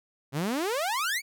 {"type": "exponential sweep", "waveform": "sawtooth", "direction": "up", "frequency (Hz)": [128.8, 2349], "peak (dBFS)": -23, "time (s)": [0.32, 1.22], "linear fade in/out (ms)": 50, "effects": []}